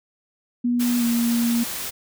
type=tone with pitch glide; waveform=sine; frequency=242.3 to 234.9 Hz; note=B3 to A#3; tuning=-33 to +13 cents; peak=-18 dBFS; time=0.64-1.64 s; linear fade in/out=10 ms; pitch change=-54 cents; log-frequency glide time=0.98-1.04 s
type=noise; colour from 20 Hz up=white; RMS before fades=-30 dBFS; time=0.79-1.91 s; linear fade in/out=20 ms
effects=none